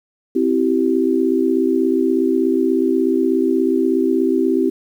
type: chord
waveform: sine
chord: C major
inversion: none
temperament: equal with one note detuned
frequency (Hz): 261.6 / 329.6 / 386.2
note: C4 / E4 / G4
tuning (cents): 0 / 0 / -26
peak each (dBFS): -18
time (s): 0.35-4.7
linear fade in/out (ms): 10
effects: 8-bit